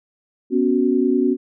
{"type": "chord", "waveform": "sine", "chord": "B suspended second", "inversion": "none", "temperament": "equal", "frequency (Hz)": [246.9, 277.2, 370], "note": ["B3", "C#4", "F#4"], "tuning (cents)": [0, 0, 0], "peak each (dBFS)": -19, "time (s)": [0.5, 1.37], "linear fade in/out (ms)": 50, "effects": []}